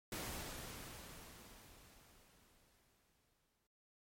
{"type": "noise with exponential decay", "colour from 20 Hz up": "pink", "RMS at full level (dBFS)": -43, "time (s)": [0.12, 3.67], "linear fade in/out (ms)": 2, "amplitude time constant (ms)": 770, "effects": ["MP3 64 kbps"]}